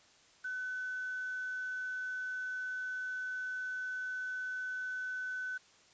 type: tone with quantisation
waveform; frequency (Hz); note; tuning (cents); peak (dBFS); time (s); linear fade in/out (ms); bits
sine; 1508; F#6; +32; -36; 0.44-5.58; 10; 9
effects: white hiss -63 dBFS RMS until 5.93 s + resampled to 16000 Hz